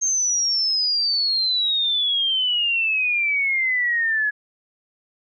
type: exponential sweep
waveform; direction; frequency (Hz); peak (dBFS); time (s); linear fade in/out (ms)
sine; down; 6430 to 1683; -18; 0.01-4.31; 20
effects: none